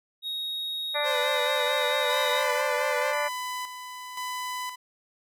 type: tone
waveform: triangle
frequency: 3761 Hz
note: A#7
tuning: 15 cents sharp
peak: -28 dBFS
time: 0.22-2.44 s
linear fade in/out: 50 ms
type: harmonic tone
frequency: 293.7 Hz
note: D4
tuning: in tune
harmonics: 2 / 3 / 4 / 5 / 6 / 7 / 8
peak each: -29 / -33 / -35 / -37 / -35 / -34 / -39 dBFS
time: 0.94-3.29 s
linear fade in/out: 20 ms
type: tone with vibrato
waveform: sawtooth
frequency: 510 Hz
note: C5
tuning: 44 cents flat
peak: -25 dBFS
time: 1.03-3.15 s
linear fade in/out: 50 ms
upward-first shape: triangle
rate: 4.5 Hz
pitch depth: 71 cents each way
type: tone with tremolo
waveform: sawtooth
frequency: 1001 Hz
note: B5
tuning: 23 cents sharp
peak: -27 dBFS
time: 2.09-4.76 s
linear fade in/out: 10 ms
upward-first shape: square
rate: 0.96 Hz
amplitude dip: 55%
effects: none